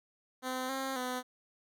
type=tone with pitch steps; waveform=10% pulse; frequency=256.9 / 266.9 / 251.9 Hz; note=C4 / C4 / B3; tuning=-32 / +35 / +34 cents; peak=-26 dBFS; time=0.42-1.23 s; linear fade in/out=50 ms; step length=270 ms; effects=none